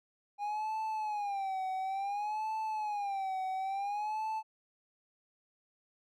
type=tone with vibrato; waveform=triangle; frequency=813 Hz; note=G#5; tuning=37 cents flat; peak=-31 dBFS; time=0.38-4.43 s; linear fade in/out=50 ms; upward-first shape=sine; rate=0.57 Hz; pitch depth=130 cents each way; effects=none